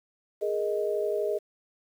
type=chord; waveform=sine; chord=Ab suspended second; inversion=none; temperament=just; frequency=415.3 / 467.2 / 623 Hz; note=Ab4 / Bb4 / Eb5; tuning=0 / +4 / +2 cents; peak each=-28 / -33 / -30 dBFS; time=0.41-1.39 s; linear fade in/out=20 ms; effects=9-bit

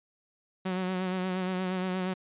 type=tone with vibrato; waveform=sawtooth; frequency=185 Hz; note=F#3; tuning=in tune; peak=-25 dBFS; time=0.65-2.14 s; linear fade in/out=10 ms; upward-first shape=sine; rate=8.5 Hz; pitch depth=33 cents each way; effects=resampled to 8000 Hz

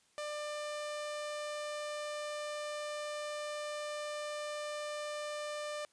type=tone; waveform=sawtooth; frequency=596 Hz; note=D5; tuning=25 cents sharp; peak=-34 dBFS; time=0.18-5.85 s; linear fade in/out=0 ms; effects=white hiss -70 dBFS RMS until 5.92 s + resampled to 22050 Hz

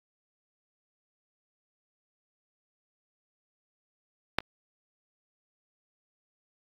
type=clicks; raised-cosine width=0.3 ms; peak=-7 / -30 dBFS; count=2; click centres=4.386 / 4.405 s; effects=AAC 32 kbps

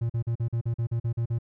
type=tone bursts; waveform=triangle; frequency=116.54 Hz; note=A#2; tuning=in tune; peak=-22 dBFS; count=11; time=0.01-1.387 s; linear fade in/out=10 ms; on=87 ms; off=42 ms; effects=none

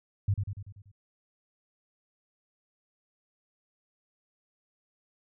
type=tone with echo; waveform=sine; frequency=100 Hz; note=G2; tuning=35 cents sharp; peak=-22 dBFS; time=0.28-0.34 s; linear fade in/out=5 ms; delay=96 ms; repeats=6; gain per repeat=-5 dB; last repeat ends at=0.916 s; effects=none

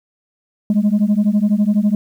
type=beating tone pair; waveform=sine; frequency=202.1 / 214.1 Hz; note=G#3 / A3; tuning=-47 / -47 cents; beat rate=12 Hz; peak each=-13 dBFS; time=0.7-1.95 s; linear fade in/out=2 ms; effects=tanh soft clip ceiling -9 dBFS + 8-bit

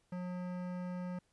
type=tone with hard clipping; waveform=sine; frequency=180 Hz; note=F#3; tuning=47 cents flat; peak=-40 dBFS; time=0.12-1.19 s; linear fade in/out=5 ms; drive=16 dB; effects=pink hiss -75 dBFS RMS until 1.32 s + resampled to 24000 Hz

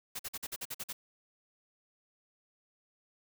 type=noise bursts; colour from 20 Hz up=white; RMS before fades=-39 dBFS; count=9; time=0.15-0.93 s; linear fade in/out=10 ms; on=44 ms; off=48 ms; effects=none

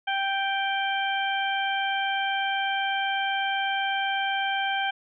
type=harmonic tone; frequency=784 Hz; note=G5; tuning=in tune; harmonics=1 / 2 / 3 / 4; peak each=-27 / -29 / -33 / -32 dBFS; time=0.07-4.91 s; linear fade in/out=10 ms; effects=none

